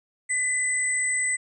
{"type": "tone pair together", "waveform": "sine", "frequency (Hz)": [2007, 8065], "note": ["B6", "B8"], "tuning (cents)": [27, 35], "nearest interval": "2 octaves", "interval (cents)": 2408, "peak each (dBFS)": -25, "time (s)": [0.29, 1.37], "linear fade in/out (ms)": 20, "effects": []}